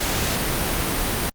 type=noise; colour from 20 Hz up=pink; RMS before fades=-23 dBFS; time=0-1.3 s; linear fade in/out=10 ms; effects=Opus 48 kbps